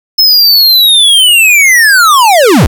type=linear sweep; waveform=square; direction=down; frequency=5240 to 40.36 Hz; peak=-3 dBFS; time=0.18-2.67 s; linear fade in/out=10 ms; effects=none